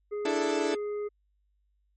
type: harmonic tone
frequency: 415.3 Hz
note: G#4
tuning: in tune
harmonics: 1 / 3 / 5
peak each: -30 / -47 / -53 dBFS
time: 0.11-1.09 s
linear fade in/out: 20 ms
type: chord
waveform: 30% pulse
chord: D suspended second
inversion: none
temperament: equal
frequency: 293.7 / 329.6 / 440 Hz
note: D4 / E4 / A4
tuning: 0 / 0 / 0 cents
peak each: -29 dBFS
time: 0.25-0.75 s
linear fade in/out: 5 ms
effects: added 50 Hz sine -68 dBFS peak until 1.96 s + MP3 32 kbps